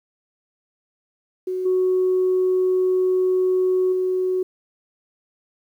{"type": "tone with level steps", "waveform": "sine", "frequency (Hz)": 370, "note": "F#4", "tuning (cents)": 0, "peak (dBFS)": [-22, -15, -18], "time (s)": [1.47, 4.43], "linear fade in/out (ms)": 5, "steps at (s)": [1.65, 3.92], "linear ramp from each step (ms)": 10, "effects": ["tanh soft clip ceiling -12 dBFS", "9-bit"]}